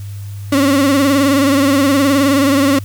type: tone with vibrato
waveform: 35% pulse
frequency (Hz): 277.2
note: C#4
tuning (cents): 0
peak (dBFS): -8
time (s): 0.52-2.79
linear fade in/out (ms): 5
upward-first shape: sine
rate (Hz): 19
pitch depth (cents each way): 76
effects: added 100 Hz sine -24 dBFS peak until 2.84 s + white hiss -43 dBFS RMS until 2.84 s